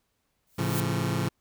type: noise with exponential growth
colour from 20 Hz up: blue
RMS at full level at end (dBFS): -30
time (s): 0.47-0.8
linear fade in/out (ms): 1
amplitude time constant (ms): 70
type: chord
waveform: sawtooth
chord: A augmented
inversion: none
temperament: just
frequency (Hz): 110 / 137.5 / 171.88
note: A2 / C#3 / E#3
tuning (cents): 0 / -14 / -27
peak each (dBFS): -26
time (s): 0.58-1.29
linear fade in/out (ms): 10
effects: pink hiss -75 dBFS RMS until 1.4 s